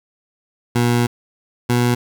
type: tone pair in turn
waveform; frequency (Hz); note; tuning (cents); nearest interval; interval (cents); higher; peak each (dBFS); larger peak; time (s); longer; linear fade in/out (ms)
20% pulse; 120 / 121.53; B2 / B2; -49 / -27; unison; 22; second; -9; neither; 0.75-1.07 / 1.69-1.95; first; 10
effects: 8-bit